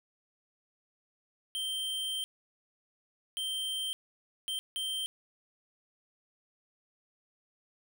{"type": "tone bursts at uneven times", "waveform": "square", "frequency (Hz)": 3136, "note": "G7", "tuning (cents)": 0, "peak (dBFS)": -33, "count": 4, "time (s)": [[1.55, 2.24], [3.37, 3.93], [4.48, 4.59], [4.76, 5.06]], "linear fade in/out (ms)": 0, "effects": []}